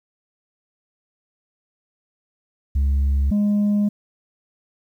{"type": "tone pair in turn", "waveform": "sine", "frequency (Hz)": [69.3, 206.1], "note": ["C#2", "G#3"], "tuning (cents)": [0, -13], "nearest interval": "octave + perfect fifth", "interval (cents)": 1887, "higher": "second", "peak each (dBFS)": -13, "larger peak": "neither", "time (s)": [[2.75, 3.31], [3.31, 3.89]], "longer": "second", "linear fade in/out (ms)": 10, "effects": ["tanh soft clip ceiling -15 dBFS", "9-bit"]}